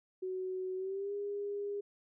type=tone with pitch glide; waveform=sine; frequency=372.6 to 406.3 Hz; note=F#4 to G#4; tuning=+12 to -38 cents; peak=-35 dBFS; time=0.22-1.81 s; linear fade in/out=10 ms; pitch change=+150 cents; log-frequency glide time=0.76-1.13 s; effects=none